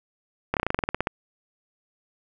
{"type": "slowing click train", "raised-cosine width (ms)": 0.5, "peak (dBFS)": -8, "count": 13, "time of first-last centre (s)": [0.54, 1.071], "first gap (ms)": 28, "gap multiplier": 1.08, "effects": []}